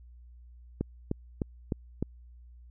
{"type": "click train", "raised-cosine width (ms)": 3, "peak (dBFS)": -16, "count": 5, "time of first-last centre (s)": [0.81, 2.026], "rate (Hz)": 3.29, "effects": ["added 60 Hz sine -49 dBFS peak until 2.7 s"]}